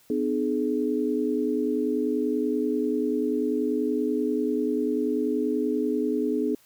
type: tone cluster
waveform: sine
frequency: 252.1 / 302.4 / 423.1 Hz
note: B3 / D#4 / G#4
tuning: +36 / -49 / +32 cents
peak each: -27 dBFS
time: 0.1-6.55 s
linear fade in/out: 2 ms
effects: white hiss -59 dBFS RMS until 6.65 s